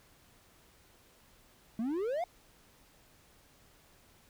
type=exponential sweep; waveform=triangle; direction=up; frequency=213.5 to 740 Hz; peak=-29 dBFS; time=1.79-2.24 s; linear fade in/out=2 ms; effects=pink hiss -63 dBFS RMS until 4.29 s